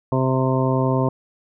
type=harmonic tone; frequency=130.8 Hz; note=C3; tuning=in tune; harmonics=1 / 2 / 3 / 4 / 5 / 7 / 8; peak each=-20 / -23 / -25 / -26 / -27 / -28 / -29 dBFS; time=0.12-1.09 s; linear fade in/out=2 ms; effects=none